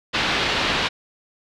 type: low-pass noise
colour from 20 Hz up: white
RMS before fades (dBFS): -22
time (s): 0.13-0.89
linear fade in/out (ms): 20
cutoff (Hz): 3900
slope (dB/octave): 24
effects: none